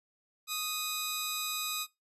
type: tone pair together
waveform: 10% pulse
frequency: 1244.5 / 3951 Hz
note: D#6 / B7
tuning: 0 / 0 cents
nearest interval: octave + minor sixth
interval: 2000 cents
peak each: -27 dBFS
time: 0.47-1.87 s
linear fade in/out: 50 ms
effects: noise-tail reverb RT60 0.2 s tail -21 dB re dry + resampled to 32000 Hz